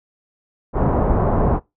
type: low-pass noise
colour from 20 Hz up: pink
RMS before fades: -17 dBFS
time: 0.73-1.6 s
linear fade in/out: 50 ms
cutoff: 1000 Hz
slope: 24 dB/octave
effects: noise-tail reverb RT60 0.2 s tail -21 dB re dry